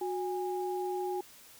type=tone pair together; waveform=sine; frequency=365.2 / 819.8 Hz; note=F#4 / G#5; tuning=-23 / -23 cents; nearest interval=octave + major second; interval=1400 cents; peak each=-33 / -36 dBFS; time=0.01-1.21 s; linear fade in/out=5 ms; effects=white hiss -55 dBFS RMS until 1.59 s

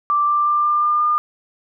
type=tone with pitch steps; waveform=sine; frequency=1174.7 / 1181.5 / 1188.3 / 1195.2 / 1202.2 / 1209.1 Hz; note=D6 / D6 / D6 / D6 / D6 / D#6; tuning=0 / +10 / +20 / +30 / +40 / -50 cents; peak=-14 dBFS; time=0.1-1.18 s; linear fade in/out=0 ms; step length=180 ms; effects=none

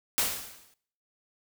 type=noise with exponential decay; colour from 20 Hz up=white; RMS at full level=-24 dBFS; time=0.18-0.74 s; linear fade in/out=0 ms; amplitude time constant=120 ms; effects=noise-tail reverb RT60 0.6 s tail -20 dB re dry

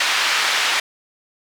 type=band-pass noise; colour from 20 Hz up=pink; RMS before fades=-19 dBFS; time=0-0.8 s; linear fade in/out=5 ms; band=1400 to 4500 Hz; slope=12 dB/octave; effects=none

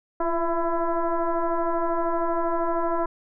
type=tone with frequency modulation; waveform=sine; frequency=329.6 Hz; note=E4; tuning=in tune; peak=-21 dBFS; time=0.2-3.06 s; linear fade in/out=5 ms; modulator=336 Hz; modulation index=2.6; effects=none

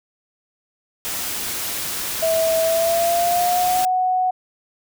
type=noise; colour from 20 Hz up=white; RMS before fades=-26 dBFS; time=1.05-3.85 s; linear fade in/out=0 ms
type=tone with pitch glide; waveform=sine; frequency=651 to 739.2 Hz; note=E5 to F#5; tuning=-22 to -2 cents; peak=-16 dBFS; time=2.22-4.31 s; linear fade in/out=10 ms; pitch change=+220 cents; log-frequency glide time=2.63-3.84 s
effects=none

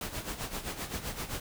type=noise with tremolo; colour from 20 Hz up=pink; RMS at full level=-35 dBFS; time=0.01-1.4 s; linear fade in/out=2 ms; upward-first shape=sine; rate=7.7 Hz; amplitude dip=70%; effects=none

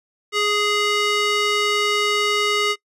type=tone with band-pass filter; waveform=square; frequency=415.3 Hz; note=G#4; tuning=in tune; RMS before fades=-20 dBFS; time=0.32-2.76 s; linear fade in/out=50 ms; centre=2700 Hz; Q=0.82; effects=noise-tail reverb RT60 0.1 s tail -23 dB re dry + resampled to 32000 Hz

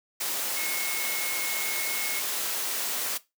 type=tone in noise; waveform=sine; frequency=2174 Hz; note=C#7; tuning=34 cents flat; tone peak=-33 dBFS; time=0.56-2.2 s; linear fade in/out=10 ms; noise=white; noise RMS=-30 dBFS; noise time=0.2-3.18 s; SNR=-6 dB; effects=noise-tail reverb RT60 0.2 s tail -17 dB re dry + high-pass 300 Hz 12 dB/octave

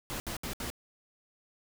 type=noise bursts; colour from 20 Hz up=pink; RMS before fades=-37 dBFS; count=4; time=0.1-0.701 s; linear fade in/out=0 ms; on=100 ms; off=67 ms; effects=none

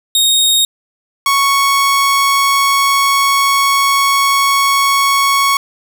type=tone pair in turn; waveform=sawtooth; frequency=3729 / 1108.6 Hz; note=A#7 / C#6; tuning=0 / 0 cents; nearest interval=octave + major sixth; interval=2100 cents; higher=first; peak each=-6 dBFS; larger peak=neither; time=0.15-0.65 / 1.26-5.57 s; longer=second; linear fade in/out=2 ms; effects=none

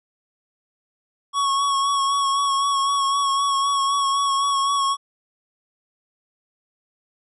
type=tone with vibrato; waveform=square; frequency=1108.7 Hz; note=C#6; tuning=in tune; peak=-19 dBFS; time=1.33-4.97 s; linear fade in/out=50 ms; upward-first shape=sine; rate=3.9 Hz; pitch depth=27 cents each way; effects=resampled to 24000 Hz

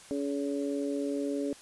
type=harmonic tone; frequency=141.4 Hz; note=C#3; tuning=35 cents sharp; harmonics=2 / 3 / 4; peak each=-31 / -35 / -37 dBFS; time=0.11-1.53 s; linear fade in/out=0 ms; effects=white hiss -52 dBFS RMS until 1.61 s + resampled to 24000 Hz

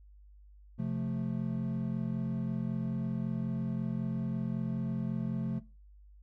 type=chord; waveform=triangle; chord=F major; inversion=second; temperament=equal; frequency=130.81 / 174.61 / 220 Hz; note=C3 / F3 / A3; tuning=0 / 0 / 0 cents; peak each=-34 dBFS; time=0.78-5.6 s; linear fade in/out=20 ms; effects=noise-tail reverb RT60 0.3 s tail -18 dB re dry + added 50 Hz sine -53 dBFS peak until 6.22 s

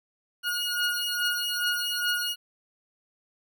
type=beating tone pair; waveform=20% pulse; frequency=1439 / 1441.4 Hz; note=F#6 / F#6; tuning=-49 / -46 cents; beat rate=2.4 Hz; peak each=-24 / -24 dBFS; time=0.43-2.36 s; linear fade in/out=50 ms; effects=none

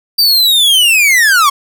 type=linear sweep; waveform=45% pulse; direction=down; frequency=4700 to 1074 Hz; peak=-6 dBFS; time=0.18-1.5 s; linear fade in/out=10 ms; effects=none

